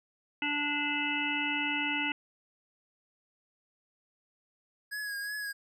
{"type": "harmonic tone", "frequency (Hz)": 292.3, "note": "D4", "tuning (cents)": -8, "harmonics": [1, 3, 5, 7, 9, 10], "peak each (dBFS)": [-36, -38, -38, -35, -33, -38], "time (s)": [0.42, 2.12], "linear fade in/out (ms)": 2}
{"type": "tone with vibrato", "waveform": "square", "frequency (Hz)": 1661.2, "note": "G#6", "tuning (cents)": 0, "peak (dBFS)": -35, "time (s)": [4.91, 5.53], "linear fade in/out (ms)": 20, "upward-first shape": "triangle", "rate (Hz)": 2.8, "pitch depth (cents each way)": 45}
{"effects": []}